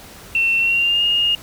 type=tone with pitch glide; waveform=sine; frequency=2700 to 2842 Hz; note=E7 to F7; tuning=+41 to +30 cents; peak=-14 dBFS; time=0.35-1.35 s; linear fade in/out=2 ms; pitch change=+89 cents; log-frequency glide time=0.58-1.03 s; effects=pink hiss -40 dBFS RMS until 1.42 s